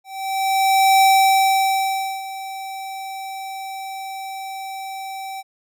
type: tone with ADSR envelope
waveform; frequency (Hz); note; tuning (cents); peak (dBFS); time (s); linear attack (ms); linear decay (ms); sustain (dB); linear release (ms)
square; 773; G5; -24; -11; 0.04-5.43; 980; 1200; -18; 34
effects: none

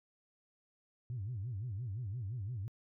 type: tone with vibrato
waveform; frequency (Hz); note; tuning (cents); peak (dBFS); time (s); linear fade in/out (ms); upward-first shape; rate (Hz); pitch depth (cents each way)
sine; 110; A2; 0; -36; 1.1-2.68; 0; sine; 5.8; 270
effects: tanh soft clip ceiling -33 dBFS

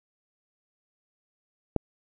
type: click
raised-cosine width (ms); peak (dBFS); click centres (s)
2; -10; 1.763
effects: none

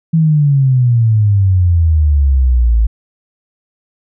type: exponential sweep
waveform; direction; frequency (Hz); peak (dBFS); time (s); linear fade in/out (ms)
sine; down; 165.3 to 54; -7; 0.13-2.87; 10
effects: none

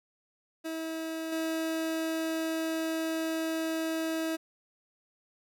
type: tone with level steps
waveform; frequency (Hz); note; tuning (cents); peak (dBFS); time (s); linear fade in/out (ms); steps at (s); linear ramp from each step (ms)
30% pulse; 322.6; E4; -37; -31 / -27; 0.64-4.37; 20; 1.32; 5
effects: none

